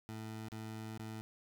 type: tone with dropouts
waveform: 20% pulse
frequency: 110 Hz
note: A2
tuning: in tune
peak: -38 dBFS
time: 0.09-1.21 s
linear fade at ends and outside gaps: 0 ms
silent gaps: 0.485-0.519 / 0.977-0.995 s
effects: none